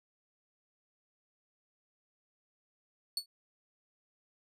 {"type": "tone with exponential decay", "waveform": "40% pulse", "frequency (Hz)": 4435, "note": "C#8", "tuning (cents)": 0, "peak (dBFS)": -27, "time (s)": [3.17, 3.26], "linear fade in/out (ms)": 2, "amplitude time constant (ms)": 19, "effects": ["resampled to 32000 Hz"]}